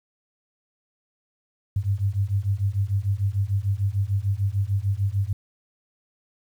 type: beating tone pair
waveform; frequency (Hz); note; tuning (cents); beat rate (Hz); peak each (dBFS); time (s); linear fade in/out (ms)
sine; 96 / 102.7; G2 / G#2; -36 / -19; 6.7; -24; 1.76-5.33; 5
effects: 9-bit